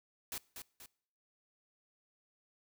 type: noise with echo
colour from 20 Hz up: white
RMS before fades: -41 dBFS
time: 0.32-0.38 s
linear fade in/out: 2 ms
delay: 240 ms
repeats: 2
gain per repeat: -6 dB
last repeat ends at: 0.86 s
effects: noise-tail reverb RT60 0.6 s tail -23 dB re dry